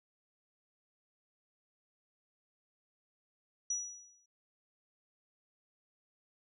sine tone with exponential decay, 5850 Hz, F#8, 21 cents flat, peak -30 dBFS, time 3.7-4.26 s, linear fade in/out 5 ms, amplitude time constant 120 ms, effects none

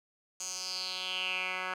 10% pulse tone with band-pass filter sweep, 185 Hz, F#3, in tune, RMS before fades -36 dBFS, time 0.4-1.74 s, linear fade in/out 2 ms, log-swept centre 6800 to 1700 Hz, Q 4.6, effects none

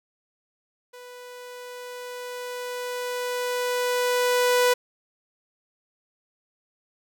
sawtooth tone with level ramp, 493.9 Hz, B4, in tune, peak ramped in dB -38 to -13 dBFS, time 0.93-4.74 s, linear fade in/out 10 ms, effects none

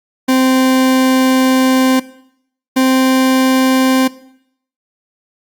40% pulse tone pair in turn, 260.2 / 261.1 Hz, C4 / C4, -9 / -3 cents, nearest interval unison, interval 6 cents, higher second, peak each -8 dBFS, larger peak neither, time 0.28-2 / 2.76-4.08 s, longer first, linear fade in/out 10 ms, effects noise-tail reverb RT60 0.7 s tail -18 dB re dry + Opus 48 kbps

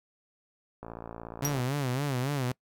click train, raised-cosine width 1 ms, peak -26 dBFS, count 45, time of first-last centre 0.83-1.602 s, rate 57 Hz
sawtooth tone with vibrato, 134.4 Hz, C3, 47 cents sharp, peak -24 dBFS, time 1.42-2.52 s, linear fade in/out 5 ms, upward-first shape sine, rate 3.6 Hz, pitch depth 150 cents each way
30% pulse tone with exponential decay, 5720 Hz, F8, 41 cents sharp, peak -20 dBFS, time 1.45-1.54 s, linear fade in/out 0 ms, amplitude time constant 18 ms
effects noise-tail reverb RT60 0.1 s tail -24 dB re dry

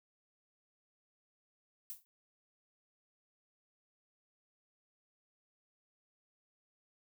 violet noise with exponential decay, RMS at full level -40 dBFS, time 1.9-2.05 s, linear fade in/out 0 ms, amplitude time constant 32 ms, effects none

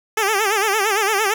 10% pulse tone with vibrato, 415.3 Hz, G#4, in tune, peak -8 dBFS, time 0.17-1.34 s, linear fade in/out 5 ms, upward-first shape sine, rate 8.8 Hz, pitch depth 130 cents each way, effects none

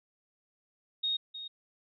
sine tone with echo, 3729 Hz, A#7, in tune, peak -28 dBFS, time 1.03-1.17 s, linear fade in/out 10 ms, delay 310 ms, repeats 1, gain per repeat -11 dB, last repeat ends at 1.48 s, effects none

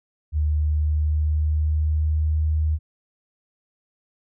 sine tone with pitch glide, 75.7 to 77.51 Hz, D#2 to D#2, -47 to -6 cents, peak -18 dBFS, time 0.32-2.79 s, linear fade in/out 50 ms, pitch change +41 cents, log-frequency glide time 0.6-2.43 s, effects none

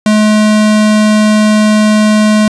square tone, 213.3 Hz, G#3, 46 cents sharp, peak -6 dBFS, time 0.06-2.48 s, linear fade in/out 2 ms, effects resampled to 22050 Hz + 8-bit

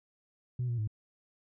sine tone with pitch steps, 124.3 / 119.1 / 107.5 Hz, B2 / A#2 / A2, +12 / +38 / -40 cents, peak -28 dBFS, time 0.59-0.875 s, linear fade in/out 5 ms, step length 95 ms, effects tanh soft clip ceiling -27 dBFS

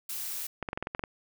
blue noise, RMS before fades -36 dBFS, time 0.09-0.47 s, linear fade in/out 5 ms
clicks, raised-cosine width 0.5 ms, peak -18 dBFS, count 9, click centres 0.627 / 0.688 / 0.731 / 0.775 / 0.826 / 0.871 / 0.949 / 0.994 / 1.038 s
effects none

